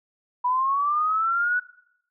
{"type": "linear sweep", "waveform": "sine", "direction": "up", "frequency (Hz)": [977, 1486], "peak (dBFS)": -20, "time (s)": [0.44, 1.6], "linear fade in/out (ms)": 10, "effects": ["noise-tail reverb RT60 0.8 s tail -21 dB re dry"]}